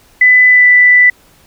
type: tone with pitch glide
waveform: sine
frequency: 2000 to 1982.7 Hz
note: B6 to B6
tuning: +21 to +6 cents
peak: -3 dBFS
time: 0.21-1.1 s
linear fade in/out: 5 ms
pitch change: -15 cents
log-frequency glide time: 0.49-0.66 s
effects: pink hiss -47 dBFS RMS until 1.46 s